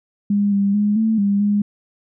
sine tone with pitch steps, 203.3 / 199.4 / 207.3 / 221.4 / 200.9 / 205.4 Hz, G#3 / G3 / G#3 / A3 / G3 / G#3, -37 / +30 / -3 / +11 / +43 / -19 cents, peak -14 dBFS, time 0.3-1.62 s, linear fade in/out 5 ms, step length 220 ms, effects none

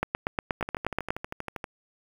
two click trains, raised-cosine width 0.5 ms, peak -18 / -10 dBFS, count 14 / 10, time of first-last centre 0.61-1.642 / 0.03-1.105 s, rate 12.6 / 8.37 Hz, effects 7-bit

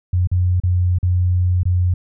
sine tone with dropouts, 89.9 Hz, F#2, 49 cents flat, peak -13 dBFS, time 0.13-1.94 s, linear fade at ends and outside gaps 5 ms, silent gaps 0.273-0.315 / 0.601-0.635 / 0.986-1.029 / 1.633-1.654 s, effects none

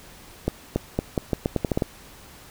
accelerating click train, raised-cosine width 2 ms, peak -8 dBFS, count 11, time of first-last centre 0.48-1.822 s, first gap 280 ms, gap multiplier 0.82, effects pink hiss -47 dBFS RMS until 2.5 s

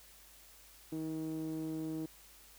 5% pulse tone with low-pass filter, 158.5 Hz, D#3, 32 cents sharp, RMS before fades -39 dBFS, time 0.92-2.06 s, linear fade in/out 5 ms, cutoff 320 Hz, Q 3.1, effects added 50 Hz sine -65 dBFS peak until 2.58 s + white hiss -59 dBFS RMS until 2.58 s

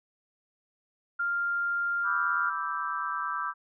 sine tone, 1396.9 Hz, F6, in tune, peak -26 dBFS, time 1.19-2.5 s, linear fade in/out 10 ms
sine chord, E minor seventh, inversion second, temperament equal with one note detuned, 987.8 / 1169.2 / 1318.5 / 1568 Hz, B5 / D6 / E6 / G6, 0 / -8 / 0 / 0 cents, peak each -37 / -33 / -34 / -36 dBFS, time 2.03-3.54 s, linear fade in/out 50 ms
effects none

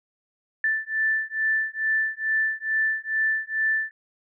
sine beating tone pair, 1762 / 1764.3 Hz, A6 / A6, +2 / +4 cents, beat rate 2.3 Hz, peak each -25 dBFS, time 0.64-3.91 s, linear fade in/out 2 ms, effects none

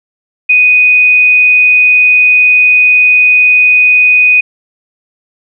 sine tone, 2489 Hz, D#7, in tune, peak -3 dBFS, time 0.49-4.41 s, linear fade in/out 10 ms, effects none

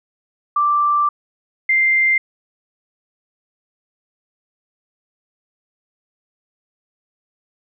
sine tone pair in turn, 1174.7 / 2093 Hz, D6 / C7, 0 / 0 cents, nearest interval minor seventh, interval 1000 cents, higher second, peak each -13 / -12 dBFS, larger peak second, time 0.56-1.09 / 1.69-2.18 s, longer first, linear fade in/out 5 ms, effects none

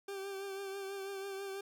40% pulse tone with vibrato, 392 Hz, G4, in tune, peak -39 dBFS, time 0.08-1.61 s, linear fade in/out 5 ms, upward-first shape triangle, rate 6.1 Hz, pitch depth 37 cents each way, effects none

